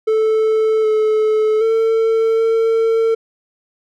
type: tone with pitch steps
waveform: triangle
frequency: 438.3 / 432.4 / 449 / 451.6 Hz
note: A4 / A4 / A4 / A4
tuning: -7 / -30 / +35 / +45 cents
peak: -10 dBFS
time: 0.07-3.15 s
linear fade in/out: 10 ms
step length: 770 ms
effects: none